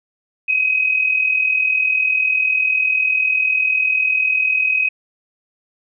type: tone pair together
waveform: sine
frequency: 2524 / 2564 Hz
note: D#7 / E7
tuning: +24 / -49 cents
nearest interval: unison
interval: 27 cents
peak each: -15 / -21 dBFS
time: 0.48-4.89 s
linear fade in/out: 10 ms
effects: none